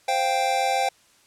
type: chord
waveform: square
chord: C suspended fourth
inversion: none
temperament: just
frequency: 523.3 / 697.7 / 784.9 Hz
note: C5 / F5 / G5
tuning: 0 / -2 / +2 cents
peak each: -29 / -28 / -23 dBFS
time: 0.08-0.89 s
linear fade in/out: 5 ms
effects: white hiss -58 dBFS RMS until 1.26 s + low-pass 9000 Hz 12 dB/octave